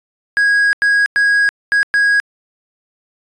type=tone bursts at uneven times; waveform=triangle; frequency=1649 Hz; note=G#6; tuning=13 cents flat; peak=-8 dBFS; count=5; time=0.37-0.73 / 0.82-1.06 / 1.16-1.49 / 1.72-1.83 / 1.94-2.2 s; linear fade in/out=0 ms; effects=resampled to 22050 Hz